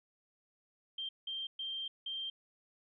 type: tone bursts at uneven times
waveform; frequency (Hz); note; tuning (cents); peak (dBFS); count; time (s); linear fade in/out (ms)
sine; 3163; G7; +15; -37; 4; 0.98-1.09 / 1.27-1.47 / 1.59-1.88 / 2.06-2.3; 5
effects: none